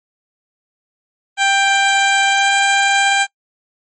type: tone with pitch glide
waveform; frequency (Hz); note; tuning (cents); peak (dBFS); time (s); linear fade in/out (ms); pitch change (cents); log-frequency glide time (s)
15% pulse; 788 to 792.6; G5 to G5; +9 to +19; -5; 1.37-3.27; 50; +10; 2.32-2.49
effects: noise-tail reverb RT60 0.1 s tail -25 dB re dry + MP3 32 kbps